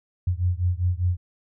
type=beating tone pair; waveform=sine; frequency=87.31 / 92.31 Hz; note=F2 / F#2; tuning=0 / -4 cents; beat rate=5 Hz; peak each=-23 / -24 dBFS; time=0.27-1.17 s; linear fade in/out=5 ms; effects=none